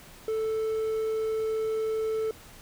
triangle tone, 440 Hz, A4, in tune, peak -24 dBFS, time 0.28-2.31 s, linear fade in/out 2 ms, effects pink hiss -50 dBFS RMS until 2.61 s

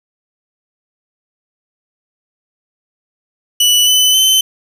sawtooth tone with pitch steps, 2960 / 3012 / 3064 Hz, F#7 / F#7 / G7, 0 / +30 / -40 cents, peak -5 dBFS, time 3.6-4.41 s, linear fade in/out 5 ms, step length 270 ms, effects none

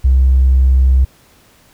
triangle tone with tanh clipping, 65.1 Hz, C2, 8 cents flat, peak -6 dBFS, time 0.04-1.05 s, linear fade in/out 10 ms, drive 2 dB, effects pink hiss -49 dBFS RMS until 1.73 s

